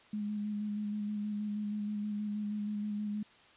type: tone with vibrato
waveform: sine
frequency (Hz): 208.7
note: G#3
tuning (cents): +9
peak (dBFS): -33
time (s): 0.13-3.23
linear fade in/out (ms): 5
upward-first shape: square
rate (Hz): 6.3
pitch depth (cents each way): 17
effects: white hiss -60 dBFS RMS until 3.56 s + resampled to 8000 Hz